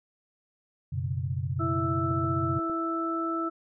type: chord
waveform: sine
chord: F# suspended fourth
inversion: none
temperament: equal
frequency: 92.5 / 123.47 / 138.59 Hz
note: F#2 / B2 / C#3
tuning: 0 / 0 / 0 cents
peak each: -32 dBFS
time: 0.92-2.59 s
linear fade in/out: 10 ms
type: harmonic tone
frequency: 330 Hz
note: E4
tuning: 2 cents sharp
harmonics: 1 / 2 / 4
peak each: -30 / -38 / -30 dBFS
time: 1.59-3.5 s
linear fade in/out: 20 ms
type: clicks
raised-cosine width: 2 ms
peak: -29 dBFS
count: 4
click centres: 2.111 / 2.244 / 2.592 / 2.698 s
effects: none